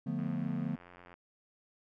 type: chord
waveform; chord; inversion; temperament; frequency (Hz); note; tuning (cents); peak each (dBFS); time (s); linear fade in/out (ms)
triangle; B half-diminished seventh; first; just; 148.16 / 177.8 / 222.2 / 246.9; D3 / F3 / A3 / B3; +16 / +31 / +17 / 0; -36; 0.06-0.76; 10
type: click train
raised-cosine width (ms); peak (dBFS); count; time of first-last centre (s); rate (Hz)
0.5; -38; 85; 0.19-1.14; 88.4
effects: none